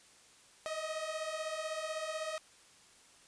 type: beating tone pair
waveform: sawtooth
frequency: 619 / 635 Hz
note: D#5 / D#5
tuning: -9 / +35 cents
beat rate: 16 Hz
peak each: -37 / -35 dBFS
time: 0.66-2.38 s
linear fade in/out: 0 ms
effects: white hiss -61 dBFS RMS until 3.27 s + resampled to 22050 Hz